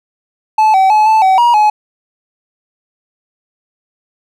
triangle tone with pitch steps, 867 / 765 / 855 / 876 / 760 / 953 / 847 Hz, A5 / G5 / A5 / A5 / F#5 / A#5 / G#5, -26 / -42 / -50 / -8 / +46 / +38 / +34 cents, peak -4 dBFS, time 0.58-1.7 s, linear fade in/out 5 ms, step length 160 ms, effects none

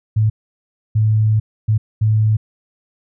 sine tone bursts at uneven times, 108.5 Hz, A2, 24 cents flat, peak -11 dBFS, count 4, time 0.16-0.3 / 0.95-1.4 / 1.68-1.78 / 2.01-2.37 s, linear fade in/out 10 ms, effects none

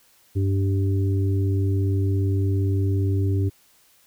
harmonic tone, 97.4 Hz, G2, 11 cents flat, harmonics 1 / 3 / 4, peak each -19 / -29 / -31 dBFS, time 0.35-3.5 s, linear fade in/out 20 ms, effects white hiss -58 dBFS RMS until 4.06 s

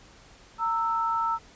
sine tone pair together, 918.1 / 1319 Hz, A#5 / E6, -27 / +1 cents, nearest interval tritone, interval 628 cents, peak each -27 / -26 dBFS, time 0.58-1.39 s, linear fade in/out 50 ms, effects pink hiss -53 dBFS RMS until 1.55 s + resampled to 16000 Hz

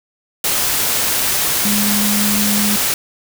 sine tone in noise, 206.9 Hz, G#3, 6 cents flat, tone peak -17 dBFS, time 1.65-2.76 s, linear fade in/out 2 ms, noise white, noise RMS -17 dBFS, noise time 0.44-2.94 s, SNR -3 dB, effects none

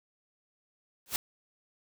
white noise with exponential growth, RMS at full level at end -25 dBFS, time 1.06-1.16 s, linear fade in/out 1 ms, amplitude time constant 20 ms, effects none

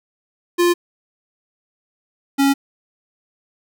square tone pair in turn, 349.2 / 276.6 Hz, F4 / C#4, 0 / -4 cents, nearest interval major third, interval 404 cents, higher first, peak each -13 dBFS, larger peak neither, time 0.58-0.74 / 2.38-2.54 s, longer neither, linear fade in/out 20 ms, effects none

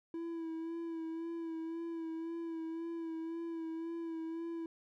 triangle tone with vibrato, 329.6 Hz, E4, in tune, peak -36 dBFS, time 0.14-4.66 s, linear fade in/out 2 ms, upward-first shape sine, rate 1.9 Hz, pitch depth 31 cents each way, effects none

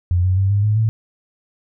sine tone with pitch steps, 88.6 / 92.68 / 96.95 / 101.42 / 106.1 / 110.99 Hz, F2 / F#2 / G2 / G#2 / G#2 / A2, +25 / +3 / -19 / -41 / +38 / +16 cents, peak -13 dBFS, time 0.11-0.89 s, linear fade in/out 0 ms, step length 130 ms, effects none

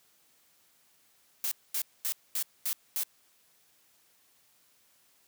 blue noise bursts, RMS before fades -31 dBFS, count 6, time 1.44-3.034 s, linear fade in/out 0 ms, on 74 ms, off 230 ms, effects white hiss -66 dBFS RMS until 5.27 s + high-pass 80 Hz 12 dB/octave

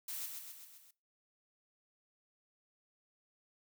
blue noise with echo, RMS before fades -42 dBFS, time 0.08-0.26 s, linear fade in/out 5 ms, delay 130 ms, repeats 5, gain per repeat -4 dB, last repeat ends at 0.91 s, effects noise-tail reverb RT60 0.3 s tail -21 dB re dry

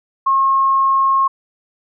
sine tone, 1080 Hz, C#6, 45 cents flat, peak -11 dBFS, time 0.26-1.28 s, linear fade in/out 10 ms, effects none

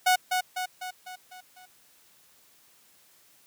sawtooth tone with echo, 736 Hz, F#5, 9 cents flat, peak -15 dBFS, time 0.06-0.16 s, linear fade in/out 10 ms, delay 250 ms, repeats 6, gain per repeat -5 dB, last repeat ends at 1.66 s, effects white hiss -60 dBFS RMS until 3.46 s + high-pass 80 Hz 12 dB/octave

